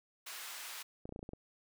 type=high-pass noise; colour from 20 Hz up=pink; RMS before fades=-46 dBFS; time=0.26-0.83 s; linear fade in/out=10 ms; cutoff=1300 Hz; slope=12 dB/octave
type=clicks; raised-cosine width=2 ms; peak=-31 dBFS; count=8; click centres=1.055 / 1.092 / 1.124 / 1.161 / 1.192 / 1.229 / 1.291 / 1.334 s
effects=none